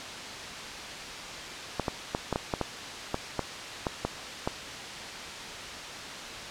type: clicks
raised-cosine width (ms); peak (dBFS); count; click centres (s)
1; -13; 12; 1.797 / 1.882 / 2.149 / 2.327 / 2.359 / 2.538 / 2.613 / 3.144 / 3.393 / 3.868 / 4.05 / 4.475
effects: white hiss -38 dBFS RMS until 6.5 s + low-pass 5000 Hz 12 dB/octave